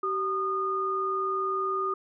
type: tone pair together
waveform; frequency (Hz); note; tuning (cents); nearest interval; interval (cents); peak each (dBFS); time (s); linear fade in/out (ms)
sine; 383.8 / 1224.1; G4 / D#6; -37 / -29; octave + minor sixth; 2008; -31 / -27; 0.03-1.94; 5
effects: none